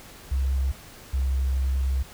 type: tone pair in turn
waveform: sine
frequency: 66.7 / 66.2 Hz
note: C2 / C2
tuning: +34 / +21 cents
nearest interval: unison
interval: 13 cents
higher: first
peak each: -21 dBFS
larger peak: neither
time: 0.31-0.72 / 1.13-2.03 s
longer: second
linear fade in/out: 10 ms
effects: pink hiss -46 dBFS RMS until 2.13 s